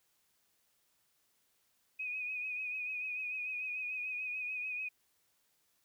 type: tone with vibrato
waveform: sine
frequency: 2498 Hz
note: D#7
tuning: 6 cents sharp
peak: -36 dBFS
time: 1.99-4.89 s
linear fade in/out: 10 ms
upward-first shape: triangle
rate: 6.8 Hz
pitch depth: 48 cents each way
effects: white hiss -75 dBFS RMS until 5.84 s